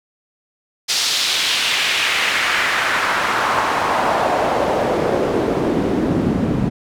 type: noise with band-pass filter sweep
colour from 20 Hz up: pink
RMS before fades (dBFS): -18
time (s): 0.88-6.7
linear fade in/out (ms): 20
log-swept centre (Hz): 4700 to 200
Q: 1.6
effects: none